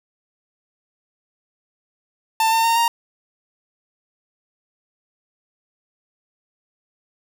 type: tone with pitch steps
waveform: 45% pulse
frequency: 892 / 905 / 918.1 / 931.5 Hz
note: A5 / A5 / A#5 / A#5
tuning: +23 / +48 / -27 / -2 cents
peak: -15 dBFS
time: 2.4-2.88 s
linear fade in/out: 2 ms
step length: 120 ms
effects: none